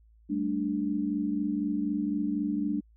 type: chord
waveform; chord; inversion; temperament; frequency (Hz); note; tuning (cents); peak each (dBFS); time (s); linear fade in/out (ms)
sine; G suspended second; none; equal; 196 / 220 / 293.7; G3 / A3 / D4; 0 / 0 / 0; -33 / -32 / -29; 0.29-2.81; 20
effects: added 55 Hz sine -56 dBFS peak until 2.96 s